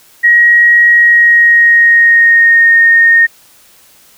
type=tone with pitch glide; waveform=sine; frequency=1896 to 1845.2 Hz; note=A#6 to A#6; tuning=+29 to -18 cents; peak=-3 dBFS; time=0.23-3.27 s; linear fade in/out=20 ms; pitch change=-47 cents; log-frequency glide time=0.89-2.75 s; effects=white hiss -44 dBFS RMS until 4.17 s